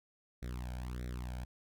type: tone with flanger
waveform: sawtooth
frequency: 61.7 Hz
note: B1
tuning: 1 cent flat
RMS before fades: -41 dBFS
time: 0.42-1.45 s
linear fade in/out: 10 ms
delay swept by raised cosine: 0.51 to 1.31 ms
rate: 1.6 Hz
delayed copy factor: +1
effects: none